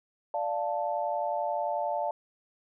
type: chord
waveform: sine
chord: D minor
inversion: none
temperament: equal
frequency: 587.3 / 698.5 / 880 Hz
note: D5 / F5 / A5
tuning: 0 / 0 / 0 cents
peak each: -32 dBFS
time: 0.34-2.11 s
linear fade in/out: 2 ms
effects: none

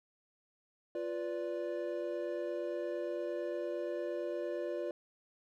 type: chord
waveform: triangle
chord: B diminished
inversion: second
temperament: equal with one note detuned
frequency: 349.2 / 493.9 / 582.6 Hz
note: F4 / B4 / D5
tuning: 0 / 0 / -14 cents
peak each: -37 / -39 / -37 dBFS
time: 0.95-4.91 s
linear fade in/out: 2 ms
effects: none

